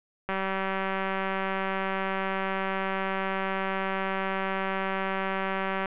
click train, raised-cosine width 0.5 ms, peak -15 dBFS, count 1070, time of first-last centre 0.29-5.858 s, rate 192 Hz, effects resampled to 8000 Hz + 9-bit

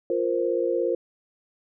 sine chord, F suspended fourth, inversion none, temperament equal, 349.2 / 466.2 / 523.3 Hz, F4 / Bb4 / C5, 0 / 0 / 0 cents, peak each -26 dBFS, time 0.1-0.95 s, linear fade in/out 2 ms, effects none

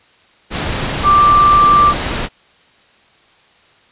sine tone in noise, 1177 Hz, D6, 3 cents sharp, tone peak -6 dBFS, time 1.03-1.94 s, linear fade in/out 50 ms, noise pink, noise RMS -19 dBFS, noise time 0.5-2.29 s, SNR +10 dB, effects white hiss -50 dBFS RMS until 3.91 s + resampled to 8000 Hz

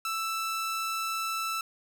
sawtooth tone, 1323 Hz, E6, 6 cents sharp, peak -26 dBFS, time 0.05-1.61 s, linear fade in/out 2 ms, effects none

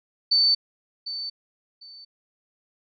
sine tone with echo, 4532 Hz, C#8, 37 cents sharp, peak -16 dBFS, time 0.31-0.55 s, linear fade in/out 10 ms, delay 750 ms, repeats 2, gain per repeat -13 dB, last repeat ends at 2.05 s, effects none

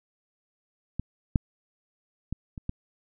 clicks, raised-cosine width 5 ms, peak -17 / -8 / -18 / -25 / -17 dBFS, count 5, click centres 0.996 / 1.358 / 2.326 / 2.578 / 2.694 s, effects none

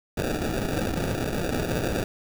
violet noise with sample-and-hold, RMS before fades -27 dBFS, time 0.17-2.04 s, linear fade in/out 5 ms, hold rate 1050 Hz, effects none

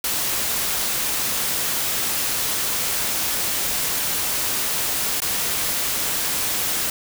white noise with dropouts, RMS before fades -23 dBFS, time 0.04-6.9 s, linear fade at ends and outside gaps 2 ms, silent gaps 5.203-5.219 s, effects none

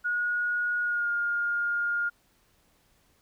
sine tone with pitch glide, 1447 to 1415.6 Hz, F#6 to F6, -39 to +23 cents, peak -25 dBFS, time 0.04-2.1 s, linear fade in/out 20 ms, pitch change -38 cents, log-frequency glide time 0.82-1.1 s, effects pink hiss -66 dBFS RMS until 3.21 s

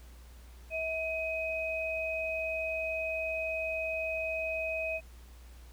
sine tone pair together, 645.5 / 2520 Hz, E5 / D#7, -37 / +21 cents, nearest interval 2 octaves, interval 2358 cents, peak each -34 / -34 dBFS, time 0.7-5.01 s, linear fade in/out 50 ms, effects added 60 Hz sine -49 dBFS peak until 5.72 s + pink hiss -60 dBFS RMS until 5.72 s

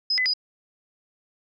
sine tone with pitch steps, 5070 / 2013 / 4939 Hz, D#8 / B6 / D#8, +32 / +33 / -14 cents, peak -20 dBFS, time 0.1-0.337 s, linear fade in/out 5 ms, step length 79 ms, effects none

